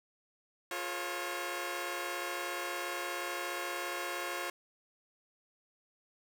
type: tone cluster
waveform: 10% pulse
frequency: 351 / 425.8 / 478.8 / 545 Hz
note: F4 / G#4 / A#4 / C#5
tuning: +9 / +43 / +46 / -29 cents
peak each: -31 / -37 / -40 / -31 dBFS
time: 0.71-4.5 s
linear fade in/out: 2 ms
effects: none